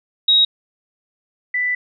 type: tone pair in turn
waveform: sine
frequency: 3796 / 1984.9 Hz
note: A#7 / B6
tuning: +31 / +8 cents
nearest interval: major seventh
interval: 1123 cents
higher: first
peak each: -10 / -17 dBFS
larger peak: first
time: 0.28-0.45 / 1.54-1.75 s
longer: second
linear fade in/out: 5 ms
effects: none